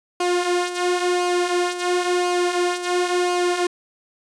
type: tone with flanger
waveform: sawtooth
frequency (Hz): 355.9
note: F4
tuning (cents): +33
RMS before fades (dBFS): -21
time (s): 0.2-3.67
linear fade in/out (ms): 5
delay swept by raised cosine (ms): 0.53 to 5.63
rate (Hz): 0.96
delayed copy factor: -0.55
effects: resampled to 22050 Hz